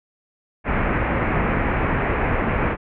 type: low-pass noise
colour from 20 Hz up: pink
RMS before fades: -21 dBFS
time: 0.64-2.77 s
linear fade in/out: 50 ms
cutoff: 2400 Hz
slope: 48 dB/octave
effects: none